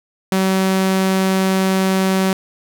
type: tone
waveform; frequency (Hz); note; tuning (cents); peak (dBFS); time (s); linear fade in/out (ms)
sawtooth; 190; F#3; +46; -10; 0.32-2.33; 2
effects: none